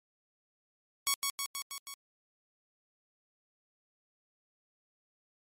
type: tone with echo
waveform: 5% pulse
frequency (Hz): 1113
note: C#6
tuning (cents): +7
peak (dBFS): -15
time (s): 1.07-1.14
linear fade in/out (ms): 0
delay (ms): 160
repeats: 5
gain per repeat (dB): -3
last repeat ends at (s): 1.94
effects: MP3 64 kbps